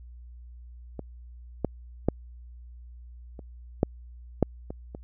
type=clicks; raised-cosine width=2 ms; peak=-21 / -11 / -8 / -28 / -7 / -6 / -22 / -24 dBFS; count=8; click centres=0.993 / 1.647 / 2.086 / 3.392 / 3.831 / 4.427 / 4.705 / 4.949 s; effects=added 60 Hz sine -43 dBFS peak until 5.03 s